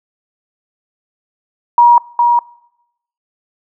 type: tone with echo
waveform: sine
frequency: 954 Hz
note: A#5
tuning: 40 cents sharp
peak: -3 dBFS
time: 1.78-1.98 s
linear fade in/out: 2 ms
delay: 410 ms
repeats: 1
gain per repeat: -4 dB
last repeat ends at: 2.39 s
effects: noise-tail reverb RT60 0.8 s tail -22 dB re dry